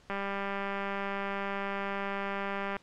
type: click train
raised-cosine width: 0.5 ms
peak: -20 dBFS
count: 529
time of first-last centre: 0.1-2.767 s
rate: 198 Hz
effects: pink hiss -61 dBFS RMS until 2.82 s + low-pass 6000 Hz 12 dB/octave